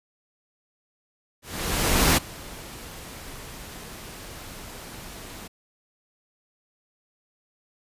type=noise with ADSR envelope; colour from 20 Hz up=pink; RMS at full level=-18 dBFS; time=1.42-5.48 s; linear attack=750 ms; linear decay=18 ms; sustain=-22 dB; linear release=11 ms; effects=resampled to 32000 Hz